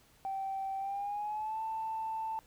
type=tone with pitch glide; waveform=sine; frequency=776 to 886.3 Hz; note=G5 to A5; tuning=-18 to +12 cents; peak=-33 dBFS; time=0.25-2.39 s; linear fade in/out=0 ms; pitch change=+230 cents; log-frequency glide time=0.78-1.61 s; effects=tanh soft clip ceiling -29 dBFS + pink hiss -64 dBFS RMS until 2.46 s